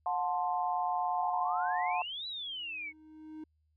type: chord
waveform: sine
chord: F# diminished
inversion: none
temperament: equal with one note detuned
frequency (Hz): 722.3 / 880 / 1046.5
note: F#5 / A5 / C6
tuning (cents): -42 / 0 / 0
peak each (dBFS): -32 / -34 / -36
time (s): 0.06-2.02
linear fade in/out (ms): 2
type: exponential two-way sweep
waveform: sine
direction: up then down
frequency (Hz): 698.5 to 3998 to 2169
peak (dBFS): -37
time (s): 1.17-2.93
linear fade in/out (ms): 50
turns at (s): 2.27
type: tone with exponential growth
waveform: triangle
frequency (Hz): 311.1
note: D#4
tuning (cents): 0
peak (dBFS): -38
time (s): 2.24-3.44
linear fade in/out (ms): 5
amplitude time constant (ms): 260
effects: added 77 Hz sine -70 dBFS peak until 3.76 s